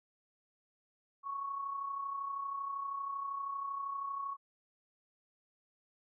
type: tone with amplitude modulation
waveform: sine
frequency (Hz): 1108.7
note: C#6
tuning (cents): 0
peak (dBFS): -34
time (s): 1.23-4.37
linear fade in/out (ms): 50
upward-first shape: sine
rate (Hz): 32.7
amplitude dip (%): 50
effects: none